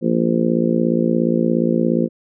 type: harmonic tone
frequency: 57.1 Hz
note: A#1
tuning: 35 cents flat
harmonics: 3 / 4 / 5 / 6 / 7 / 8 / 9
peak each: -21 / -18 / -27 / -21 / -26 / -27 / -24 dBFS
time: 0.01-2.09 s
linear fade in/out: 50 ms
effects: none